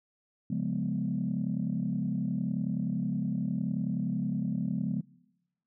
sine chord, C# dominant seventh, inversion none, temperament equal with one note detuned, 138.59 / 176.85 / 207.7 / 246.9 Hz, C#3 / E#3 / G#3 / B3, 0 / +22 / 0 / 0 cents, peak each -35 / -32 / -32 / -34 dBFS, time 0.5-5.01 s, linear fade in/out 5 ms, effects noise-tail reverb RT60 0.9 s tail -22 dB re dry + tanh soft clip ceiling -20 dBFS

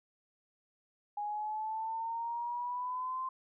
sine exponential sweep, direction up, 824 to 1046.5 Hz, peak -34 dBFS, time 1.17-3.29 s, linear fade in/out 5 ms, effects none

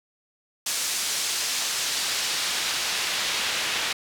pink noise with band-pass filter sweep, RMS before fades -27 dBFS, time 0.66-3.93 s, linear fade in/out 5 ms, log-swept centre 6700 to 3000 Hz, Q 0.83, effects none

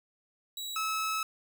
sawtooth tone pair in turn, 3887 / 1297.1 Hz, B7 / E6, -28 / -28 cents, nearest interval octave + perfect fifth, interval 1900 cents, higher first, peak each -33 / -26 dBFS, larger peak second, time 0.57-0.76 / 0.76-1.23 s, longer second, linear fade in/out 2 ms, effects none

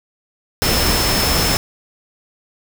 sine tone in noise, 5274 Hz, E8, in tune, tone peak -21 dBFS, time 0.62-1.57 s, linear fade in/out 0 ms, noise pink, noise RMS -17 dBFS, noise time 0.62-1.57 s, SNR -7 dB, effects none

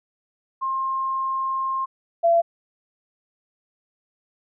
sine tone pair in turn, 1063 / 677.3 Hz, C6 / E5, +27 / +47 cents, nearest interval minor sixth, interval 780 cents, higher first, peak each -22 / -14 dBFS, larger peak second, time 0.61-1.86 / 2.23-2.42 s, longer first, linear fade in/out 20 ms, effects none

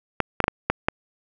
clicks, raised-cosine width 0.5 ms, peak -3 dBFS, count 6, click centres 0.203 / 0.403 / 0.441 / 0.481 / 0.7 / 0.885 s, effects none

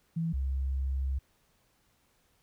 sine tone pair in turn, 164.81 / 66.9 Hz, E3 / C2, 0 / +39 cents, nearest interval octave + major third, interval 1561 cents, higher first, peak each -28 dBFS, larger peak neither, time 0.16-0.33 / 0.33-1.19 s, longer second, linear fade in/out 10 ms, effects pink hiss -70 dBFS RMS until 2.42 s

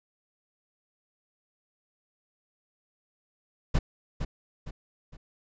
brown noise with echo, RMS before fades -21 dBFS, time 3.74-3.79 s, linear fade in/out 10 ms, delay 460 ms, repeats 3, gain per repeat -8 dB, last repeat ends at 5.17 s, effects resampled to 16000 Hz

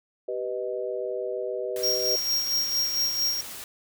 sine chord, G augmented, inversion none, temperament equal with one note detuned, 387.5 / 493.9 / 622.3 Hz, G4 / B4 / D#5, -20 / 0 / 0 cents, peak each -32 / -31 / -33 dBFS, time 0.28-2.16 s, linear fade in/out 5 ms
white noise, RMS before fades -39 dBFS, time 1.76-3.64 s, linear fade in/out 2 ms
square tone with tremolo, 5588 Hz, F8, in tune, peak -22 dBFS, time 1.83-3.41 s, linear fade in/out 5 ms, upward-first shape sine, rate 4.4 Hz, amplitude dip 50%
effects none

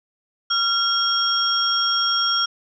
sine tone cluster, 1375 / 3269 / 5560 Hz, F6 / G#7 / F8, -27 / -28 / -9 cents, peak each -22 dBFS, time 0.5-2.46 s, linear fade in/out 10 ms, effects none

